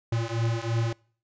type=beating tone pair; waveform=square; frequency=113.7 / 116.7 Hz; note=A#2 / A#2; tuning=-43 / +2 cents; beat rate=3 Hz; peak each=-29 dBFS; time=0.12-0.93 s; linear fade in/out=5 ms; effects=noise-tail reverb RT60 0.5 s tail -25 dB re dry + resampled to 16000 Hz